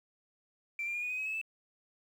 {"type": "tone with pitch steps", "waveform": "sine", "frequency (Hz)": [2349, 2387, 2426, 2466, 2506, 2547, 2588, 2631], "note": ["D7", "D7", "D#7", "D#7", "D#7", "D#7", "E7", "E7"], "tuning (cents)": [0, 28, -44, -16, 12, 40, -32, -4], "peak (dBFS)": -32, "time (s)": [0.79, 1.414], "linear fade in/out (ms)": 2, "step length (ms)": 78, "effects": ["tanh soft clip ceiling -30 dBFS", "10-bit"]}